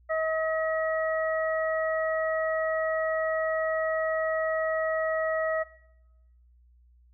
harmonic tone, 638 Hz, D#5, 43 cents sharp, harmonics 1 / 2 / 3, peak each -26 / -33 / -33 dBFS, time 0.09-5.64 s, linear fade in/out 20 ms, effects noise-tail reverb RT60 1.0 s tail -21 dB re dry + added 60 Hz sine -56 dBFS peak until 7.13 s

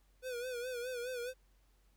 square tone with vibrato, 493.9 Hz, B4, in tune, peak -39 dBFS, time 0.22-1.34 s, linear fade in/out 50 ms, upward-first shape sine, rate 4.8 Hz, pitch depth 75 cents each way, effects added 47 Hz sine -66 dBFS peak until 1.96 s + pink hiss -75 dBFS RMS until 1.96 s

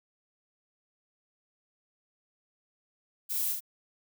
violet noise with echo, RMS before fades -33 dBFS, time 3.29-3.53 s, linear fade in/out 20 ms, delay 38 ms, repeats 2, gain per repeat -2 dB, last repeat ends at 3.606 s, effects none

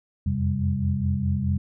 sine tone cluster, 85.2 / 90 / 132.1 / 197.9 Hz, F2 / F#2 / C3 / G3, -42 / -47 / +17 / +17 cents, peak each -27 dBFS, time 0.26-1.58 s, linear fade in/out 5 ms, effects none

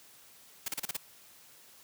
white noise bursts, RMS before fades -34 dBFS, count 6, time 0.66-0.968 s, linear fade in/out 5 ms, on 23 ms, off 34 ms, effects white hiss -57 dBFS RMS until 1.83 s + high-pass 80 Hz 12 dB/octave

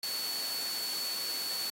sine tone in noise, 4441 Hz, C#8, 2 cents sharp, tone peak -34 dBFS, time 0.03-1.7 s, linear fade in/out 2 ms, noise white, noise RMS -39 dBFS, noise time 0.03-1.7 s, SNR +2 dB, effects high-pass 200 Hz 12 dB/octave + AAC 48 kbps

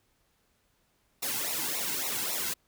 white noise with flanger, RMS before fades -32 dBFS, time 1.22-2.54 s, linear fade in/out 10 ms, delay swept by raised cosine 0.62 to 1.72 ms, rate 3.6 Hz, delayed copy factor -0.95, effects pink hiss -71 dBFS RMS until 2.67 s

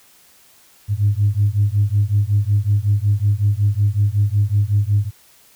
sine beating tone pair, 100 / 105.4 Hz, G2 / G#2, +35 / +26 cents, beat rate 5.4 Hz, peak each -16 / -16 dBFS, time 0.88-5.11 s, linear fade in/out 50 ms, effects tanh soft clip ceiling -7 dBFS + white hiss -51 dBFS RMS until 5.55 s

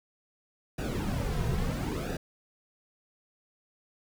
brown noise with flanger, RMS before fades -31 dBFS, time 0.78-2.17 s, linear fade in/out 5 ms, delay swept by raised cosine 0.93 to 3.53 ms, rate 0.74 Hz, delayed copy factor -0.75, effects none

